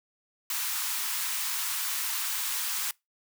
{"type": "high-pass noise", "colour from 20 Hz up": "white", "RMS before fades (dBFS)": -31, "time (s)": [0.5, 2.91], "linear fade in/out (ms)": 2, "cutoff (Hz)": 870, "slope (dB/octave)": 48, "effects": ["noise-tail reverb RT60 0.2 s tail -24 dB re dry"]}